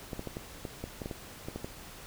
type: clicks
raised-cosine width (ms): 2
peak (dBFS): -23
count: 12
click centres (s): 0.132 / 0.194 / 0.273 / 0.369 / 0.652 / 0.84 / 1.018 / 1.059 / 1.112 / 1.485 / 1.56 / 1.645
effects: pink hiss -48 dBFS RMS until 2.06 s